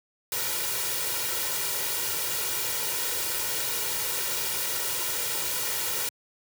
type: noise with comb filter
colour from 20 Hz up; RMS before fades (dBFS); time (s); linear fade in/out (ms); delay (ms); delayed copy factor
white; -29; 0.32-6.09; 2; 2.1; +0.7
effects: high-pass 100 Hz 12 dB/octave